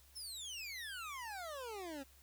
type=exponential sweep; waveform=25% pulse; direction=down; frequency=5440 to 261.6 Hz; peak=-40 dBFS; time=0.15-2.04 s; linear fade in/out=20 ms; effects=added 67 Hz sine -64 dBFS peak until 2.22 s + white hiss -66 dBFS RMS until 2.22 s